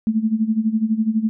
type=tone with tremolo; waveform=sine; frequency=220 Hz; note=A3; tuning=in tune; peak=-13 dBFS; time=0.07-1.29 s; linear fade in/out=0 ms; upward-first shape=sine; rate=12 Hz; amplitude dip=80%; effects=none